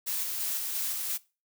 blue noise with tremolo, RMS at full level -31 dBFS, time 0.06-1.18 s, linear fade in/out 20 ms, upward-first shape square, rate 2.9 Hz, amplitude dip 25%, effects noise-tail reverb RT60 0.3 s tail -21 dB re dry

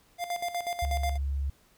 square tone with tremolo, 699 Hz, F5, 1 cent sharp, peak -29 dBFS, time 0.18-1.18 s, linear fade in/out 50 ms, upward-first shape square, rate 8.2 Hz, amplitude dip 70%
sine tone, 69.3 Hz, C#2, in tune, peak -27 dBFS, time 0.82-1.5 s, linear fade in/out 5 ms
effects pink hiss -63 dBFS RMS until 1.77 s

